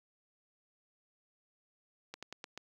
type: slowing click train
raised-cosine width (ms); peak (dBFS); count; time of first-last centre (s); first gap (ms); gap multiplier
0.2; -26; 5; 2.14-2.576; 86; 1.16
effects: high-pass 150 Hz 12 dB/octave + 10-bit